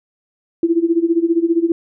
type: tone with tremolo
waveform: sine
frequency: 334.9 Hz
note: E4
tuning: 27 cents sharp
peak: -9 dBFS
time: 0.63-1.72 s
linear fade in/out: 2 ms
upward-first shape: sine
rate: 15 Hz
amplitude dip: 85%
effects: none